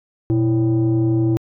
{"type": "tone pair together", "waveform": "sine", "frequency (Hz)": [120.5, 329.6], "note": ["B2", "E4"], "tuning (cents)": [-42, 0], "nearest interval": "octave + perfect fourth", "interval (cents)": 1742, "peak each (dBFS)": -15, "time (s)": [0.3, 1.37], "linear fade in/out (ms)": 0, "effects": ["tanh soft clip ceiling -11 dBFS"]}